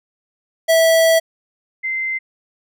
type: tone pair in turn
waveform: square / sine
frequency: 654 / 2076 Hz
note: E5 / C7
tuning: -14 / -14 cents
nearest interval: octave + minor sixth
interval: 2000 cents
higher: second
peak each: -11 / -19 dBFS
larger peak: first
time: 0.68-1.2 / 1.83-2.19 s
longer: first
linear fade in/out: 20 ms
effects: none